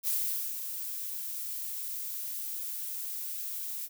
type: noise with ADSR envelope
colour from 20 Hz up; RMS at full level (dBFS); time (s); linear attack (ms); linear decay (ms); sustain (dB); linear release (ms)
violet; -29; 0.03-3.89; 44; 460; -8; 45
effects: none